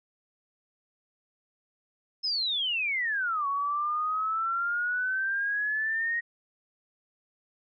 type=exponential two-way sweep; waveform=sine; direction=down then up; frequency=5260 to 1108.7 to 1884 Hz; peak=-26 dBFS; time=2.23-6.21 s; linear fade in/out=20 ms; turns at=3.47 s; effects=none